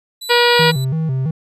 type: tone with tremolo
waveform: sawtooth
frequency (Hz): 3971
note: B7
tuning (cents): +9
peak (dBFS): -23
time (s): 0.21-0.85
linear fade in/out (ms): 10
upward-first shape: sine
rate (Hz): 3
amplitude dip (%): 35
type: harmonic tone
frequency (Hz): 480.5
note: B4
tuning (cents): -48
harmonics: 1 / 2 / 3 / 4 / 5 / 6 / 7 / 8 / 9 / 10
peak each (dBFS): -14 / -17 / -19 / -20 / -21 / -22 / -22 / -23 / -24 / -24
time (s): 0.29-0.72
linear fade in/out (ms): 20
type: tone with vibrato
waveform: triangle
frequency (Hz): 145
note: D3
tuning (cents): -22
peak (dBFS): -14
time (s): 0.59-1.31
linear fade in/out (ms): 5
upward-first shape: square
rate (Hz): 3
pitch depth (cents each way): 170
effects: resampled to 32000 Hz